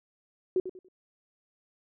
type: tone with echo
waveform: sine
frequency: 370 Hz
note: F#4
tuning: in tune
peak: -22 dBFS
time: 0.56-0.6 s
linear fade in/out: 2 ms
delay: 95 ms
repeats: 3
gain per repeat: -11 dB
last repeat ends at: 0.885 s
effects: none